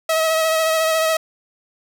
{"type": "tone with vibrato", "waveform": "sawtooth", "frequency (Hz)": 641, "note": "E5", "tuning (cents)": -49, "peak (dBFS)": -12, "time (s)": [0.09, 1.17], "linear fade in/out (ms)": 5, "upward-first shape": "sine", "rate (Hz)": 14, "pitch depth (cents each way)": 22, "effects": []}